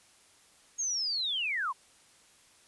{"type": "linear sweep", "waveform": "sine", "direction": "down", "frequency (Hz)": [6645, 936], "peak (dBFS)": -29, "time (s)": [0.78, 1.73], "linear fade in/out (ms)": 20, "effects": ["white hiss -61 dBFS RMS until 2.67 s", "resampled to 24000 Hz"]}